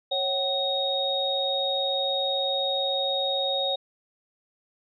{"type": "tone cluster", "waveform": "sine", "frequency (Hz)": [548, 755, 3747], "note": ["C#5", "F#5", "A#7"], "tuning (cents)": [-20, 35, 8], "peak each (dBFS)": [-28, -32, -26], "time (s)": [0.11, 3.76], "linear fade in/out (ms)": 10, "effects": []}